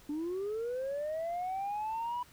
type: linear sweep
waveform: sine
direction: up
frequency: 286.5 to 987.8 Hz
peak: -31 dBFS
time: 0.09-2.23 s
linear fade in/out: 5 ms
effects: tanh soft clip ceiling -31 dBFS + pink hiss -59 dBFS RMS until 2.32 s